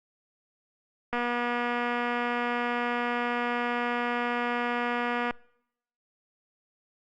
click train, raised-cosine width 0.5 ms, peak -15 dBFS, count 1008, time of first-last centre 1.13-5.308 s, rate 241 Hz, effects noise-tail reverb RT60 0.8 s tail -26 dB re dry + Opus 48 kbps

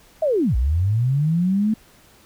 sine linear two-way sweep, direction down then up, 659.3 to 55 to 222.2 Hz, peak -16 dBFS, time 0.22-1.74 s, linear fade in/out 5 ms, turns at 0.56 s, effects pink hiss -52 dBFS RMS until 2.25 s

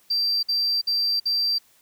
sine tone bursts, 4699 Hz, D8, in tune, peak -18 dBFS, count 4, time 0.1-1.585 s, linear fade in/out 10 ms, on 330 ms, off 55 ms, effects tanh soft clip ceiling -18 dBFS + white hiss -59 dBFS RMS until 1.81 s

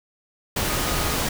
sine tone in noise, 1244.5 Hz, D#6, in tune, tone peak -34 dBFS, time 0.68-1.15 s, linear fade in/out 5 ms, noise pink, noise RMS -24 dBFS, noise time 0.56-1.29 s, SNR -13 dB, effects none

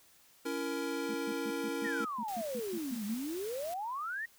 square chord, A# diminished, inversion first, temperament just, 279.7 / 335.6 / 466.2 Hz, C#4 / E4 / A#4, +16 / +31 / 0 cents, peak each -39 / -40 / -39 dBFS, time 0.45-2.05 s, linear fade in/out 10 ms
sine tone bursts, 221.2 Hz, A3, 9 cents sharp, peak -38 dBFS, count 12, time 1.09-3.144 s, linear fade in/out 5 ms, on 52 ms, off 130 ms
sine exponential two-way sweep, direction down then up, 1914 to 199.3 to 1914 Hz, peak -35 dBFS, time 1.84-4.26 s, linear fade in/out 10 ms, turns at 3.05 s
white noise, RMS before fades -48 dBFS, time 2.28-3.74 s, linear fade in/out 2 ms
effects white hiss -63 dBFS RMS until 4.38 s

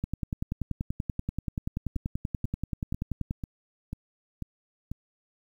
two click trains, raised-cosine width 5 ms, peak -21 / -17 dBFS, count 7 / 35, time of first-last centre 1.96-4.916 / 0.04-3.309 s, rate 2.03 / 10.4 Hz, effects 9-bit

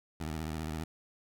15% pulse tone with vibrato, 78.6 Hz, D#2, 18 cents sharp, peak -29 dBFS, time 0.2-0.84 s, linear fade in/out 5 ms, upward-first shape sine, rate 15 Hz, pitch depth 96 cents each way, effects none

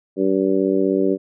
harmonic tone, 96.1 Hz, G2, 34 cents flat, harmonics 2 / 3 / 4 / 5 / 6, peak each -24 / -20 / -19 / -24 / -27 dBFS, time 0.16-1.18 s, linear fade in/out 50 ms, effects none

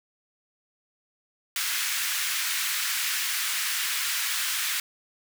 pink high-pass noise, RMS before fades -28 dBFS, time 1.56-4.8 s, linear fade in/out 2 ms, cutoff 1500 Hz, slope 24 dB/octave, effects none

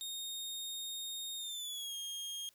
sawtooth tone with pitch glide, 3700 to 3240 Hz, A#7 to G#7, -14 to -43 cents, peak -37 dBFS, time 0.01-2.49 s, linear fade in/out 0 ms, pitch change -229 cents, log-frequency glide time 1.37-1.95 s, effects white hiss -69 dBFS RMS until 2.54 s

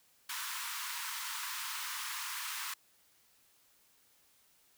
pink high-pass noise, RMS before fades -40 dBFS, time 0.29-2.74 s, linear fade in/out 5 ms, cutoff 920 Hz, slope 96 dB/octave, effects white hiss -68 dBFS RMS until 4.77 s

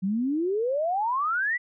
sine exponential sweep, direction up, 182 to 2017 Hz, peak -23 dBFS, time 0.02-1.58 s, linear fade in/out 20 ms, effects none

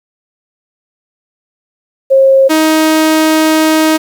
sine / sawtooth tone pair in turn, 537 / 314.7 Hz, C5 / D#4, +45 / +20 cents, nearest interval major sixth, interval 925 cents, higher first, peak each -3 dBFS, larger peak neither, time 2.1-2.49 / 2.49-3.98 s, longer second, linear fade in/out 20 ms, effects 7-bit

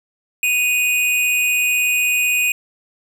square tone pair together, 2489 / 2794 Hz, D#7 / F7, 0 / 0 cents, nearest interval major second, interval 200 cents, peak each -16 / -26 dBFS, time 0.43-2.52 s, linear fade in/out 2 ms, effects none

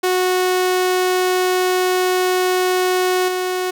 sawtooth tone with level steps, 367.1 Hz, F#4, 14 cents flat, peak -11 / -15 dBFS, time 0.03-3.71 s, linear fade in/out 10 ms, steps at 3.28 s, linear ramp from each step 5 ms, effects none

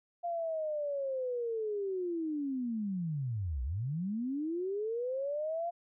sine linear two-way sweep, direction down then up, 698.5 to 58.27 to 698.5 Hz, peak -32 dBFS, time 0.23-5.71 s, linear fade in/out 20 ms, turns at 3.63 s, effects none

